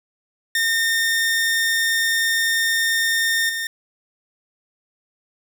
sawtooth tone with level steps, 1823 Hz, A#6, 39 cents flat, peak -14 / -20 dBFS, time 0.55-3.67 s, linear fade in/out 2 ms, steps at 3.49 s, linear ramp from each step 5 ms, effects none

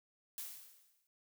blue noise with exponential decay, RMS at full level -42 dBFS, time 0.38-1.07 s, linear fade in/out 1 ms, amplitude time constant 150 ms, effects none

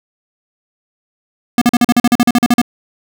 square tone bursts, 240.9 Hz, B3, 43 cents flat, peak -7 dBFS, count 14, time 1.58-2.616 s, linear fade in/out 2 ms, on 35 ms, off 42 ms, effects none

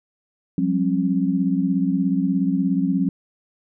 sine tone cluster, 179.4 / 196.2 / 270.2 Hz, F3 / G3 / C#4, +47 / +2 / -44 cents, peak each -22 / -23 / -21 dBFS, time 0.58-3.09 s, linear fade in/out 2 ms, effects none

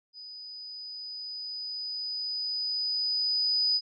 sine tone with level ramp, 4978 Hz, D#8, in tune, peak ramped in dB -42 to -22 dBFS, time 0.13-3.81 s, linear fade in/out 50 ms, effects none

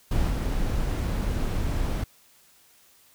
brown noise with level steps, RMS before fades -24 / -26 dBFS, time 0.11-2.04 s, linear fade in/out 5 ms, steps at 0.3 s, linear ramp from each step 2 ms, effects white hiss -58 dBFS RMS until 3.14 s

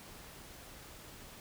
silence, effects pink hiss -52 dBFS RMS until 1.4 s

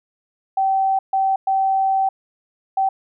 sine tone bursts at uneven times, 772 Hz, G5, 27 cents flat, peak -15 dBFS, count 4, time 0.57-0.99 / 1.13-1.36 / 1.47-2.09 / 2.77-2.89 s, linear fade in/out 5 ms, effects none

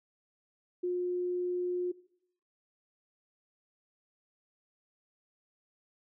sine tone, 357.8 Hz, F4, 42 cents sharp, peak -29 dBFS, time 0.83-1.92 s, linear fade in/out 10 ms, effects noise-tail reverb RT60 0.7 s tail -20 dB re dry

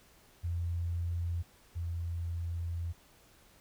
sine tone pair in turn, 85.7 / 85.01 Hz, F2 / F2, -32 / -46 cents, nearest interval unison, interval 14 cents, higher first, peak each -31 / -33 dBFS, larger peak first, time 0.43-1.43 / 1.75-2.93 s, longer second, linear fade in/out 20 ms, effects pink hiss -62 dBFS RMS until 3.6 s

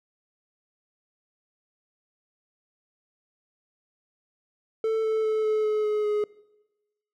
triangle tone with pitch steps, 443.2 / 439.1 / 435.1 / 431.1 / 427.1 / 423.2 / 419.3 Hz, A4 / A4 / A4 / A4 / G#4 / G#4 / G#4, +13 / -4 / -19 / -35 / +48 / +33 / +17 cents, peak -20 dBFS, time 4.84-6.24 s, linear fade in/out 2 ms, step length 200 ms, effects noise-tail reverb RT60 1.0 s tail -21 dB re dry

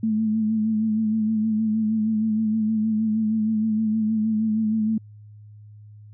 sine tone with vibrato, 218.1 Hz, A3, 15 cents flat, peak -19 dBFS, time 0.03-4.98 s, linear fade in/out 5 ms, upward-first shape sine, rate 6.4 Hz, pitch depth 38 cents each way, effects added 105 Hz sine -42 dBFS peak until 6.13 s

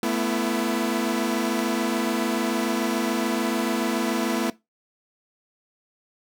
sawtooth chord, A suspended second, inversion none, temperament equal with one note detuned, 220 / 246.9 / 334 Hz, A3 / B3 / E4, 0 / 0 / +23 cents, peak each -23 dBFS, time 0.03-4.5 s, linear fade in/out 2 ms, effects noise-tail reverb RT60 0.2 s tail -19 dB re dry

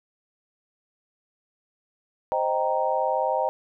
sine chord, C minor seventh, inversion none, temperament equal, 523.3 / 622.3 / 784 / 932.3 Hz, C5 / Eb5 / G5 / Bb5, 0 / 0 / 0 / 0 cents, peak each -27 dBFS, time 2.32-3.49 s, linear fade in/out 0 ms, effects none

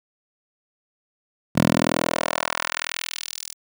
10% pulse tone with high-pass filter sweep, 41 Hz, E1, 9 cents flat, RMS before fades -24 dBFS, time 1.55-3.54 s, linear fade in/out 20 ms, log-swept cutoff 160 to 6700 Hz, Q 1.2, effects none

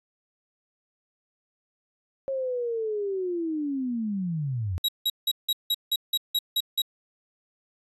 sine linear sweep, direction down, 545 to 82.41 Hz, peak -26 dBFS, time 2.28-4.78 s, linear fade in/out 0 ms
45% pulse tone bursts, 3843 Hz, B7, 48 cents flat, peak -22 dBFS, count 10, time 4.84-6.82 s, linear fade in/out 5 ms, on 45 ms, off 170 ms
effects resampled to 32000 Hz

